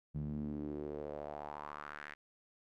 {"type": "tone with band-pass filter sweep", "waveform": "sawtooth", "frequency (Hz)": 73.9, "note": "D2", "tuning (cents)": 11, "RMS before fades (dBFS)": -43, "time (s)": [0.14, 2.15], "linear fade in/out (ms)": 20, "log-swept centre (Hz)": [160, 1900], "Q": 3.4, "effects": []}